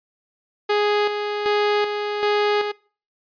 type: tone with tremolo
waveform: sawtooth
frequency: 415.3 Hz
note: G#4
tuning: in tune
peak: -13 dBFS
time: 0.69-2.72 s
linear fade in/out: 10 ms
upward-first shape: square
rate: 1.3 Hz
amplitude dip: 50%
effects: noise-tail reverb RT60 0.4 s tail -23 dB re dry + resampled to 11025 Hz